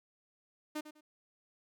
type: tone with echo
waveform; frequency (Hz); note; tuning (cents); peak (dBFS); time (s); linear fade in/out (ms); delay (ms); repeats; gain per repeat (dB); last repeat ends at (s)
sawtooth; 304.1; D#4; -40; -32; 0.75-0.81; 10; 100; 2; -12; 1.01
effects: none